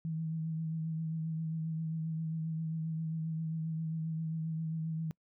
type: tone with vibrato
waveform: sine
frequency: 160.6 Hz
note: E3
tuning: 45 cents flat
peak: -33 dBFS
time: 0.05-5.11 s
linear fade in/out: 0 ms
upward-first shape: triangle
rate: 7.5 Hz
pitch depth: 32 cents each way
effects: noise-tail reverb RT60 0.1 s tail -25 dB re dry